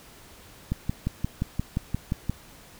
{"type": "click train", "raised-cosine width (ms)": 5, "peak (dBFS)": -13, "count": 10, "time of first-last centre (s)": [0.72, 2.296], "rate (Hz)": 5.71, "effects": ["pink hiss -50 dBFS RMS until 2.79 s"]}